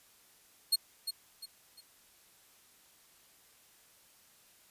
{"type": "tone with echo", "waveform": "sawtooth", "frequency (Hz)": 4300, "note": "C8", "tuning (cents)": 47, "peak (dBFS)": -21, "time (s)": [0.72, 0.76], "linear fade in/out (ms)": 10, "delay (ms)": 350, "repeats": 3, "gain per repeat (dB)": -9, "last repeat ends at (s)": 1.81, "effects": ["white hiss -63 dBFS RMS until 4.7 s", "resampled to 32000 Hz"]}